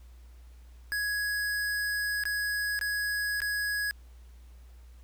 square tone with dropouts, 1668 Hz, G#6, 7 cents sharp, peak -29 dBFS, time 0.92-3.91 s, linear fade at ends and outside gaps 0 ms, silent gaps 2.237-2.254 / 2.791-2.812 / 3.404-3.418 s, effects added 60 Hz sine -48 dBFS peak until 5.03 s + pink hiss -65 dBFS RMS until 5.03 s

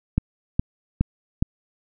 click train, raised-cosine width 5 ms, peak -6 dBFS, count 4, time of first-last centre 0.18-1.425 s, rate 2.41 Hz, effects none

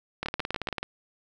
two click trains, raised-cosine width 0.3 ms, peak -14 / -14 dBFS, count 5 / 11, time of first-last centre 0.26-0.83 / 0.23-0.782 s, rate 7.02 / 18.1 Hz, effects none

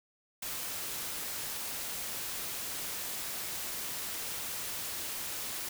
white noise, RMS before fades -38 dBFS, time 0.42-5.69 s, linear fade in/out 5 ms, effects none

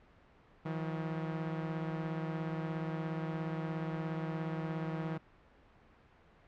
sawtooth beating tone pair, 159.8 / 176.8 Hz, D#3 / F3, +47 / +22 cents, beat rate 17 Hz, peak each -32 / -38 dBFS, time 0.65-5.18 s, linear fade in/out 10 ms, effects pink hiss -62 dBFS RMS until 6.47 s + low-pass 2000 Hz 12 dB/octave

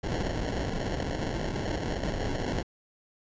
pink noise with sample-and-hold, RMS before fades -31 dBFS, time 0.03-2.63 s, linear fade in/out 10 ms, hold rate 1225 Hz, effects resampled to 16000 Hz

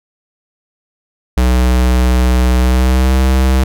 square tone with pitch glide, 62.5 to 65.15 Hz, B1 to C2, +21 to -7 cents, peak -9 dBFS, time 1.37-3.64 s, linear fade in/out 5 ms, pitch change +72 cents, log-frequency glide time 2.6-3.15 s, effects none

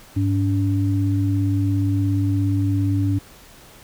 sine tone pair together, 101.2 / 286.4 Hz, G#2 / D4, -44 / -43 cents, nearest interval octave + tritone, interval 1801 cents, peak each -18 / -22 dBFS, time 0.16-3.19 s, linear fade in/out 10 ms, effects pink hiss -46 dBFS RMS until 3.83 s

